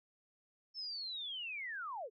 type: linear sweep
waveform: sine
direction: down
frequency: 5340 to 389.2 Hz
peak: -40 dBFS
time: 0.74-2.1 s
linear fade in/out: 50 ms
effects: none